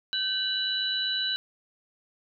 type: tone cluster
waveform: sine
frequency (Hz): 1545 / 2963 / 3954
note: G6 / F#7 / B7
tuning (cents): -26 / +2 / +1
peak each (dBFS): -33 / -31 / -28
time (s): 0.13-1.36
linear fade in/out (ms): 0
effects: none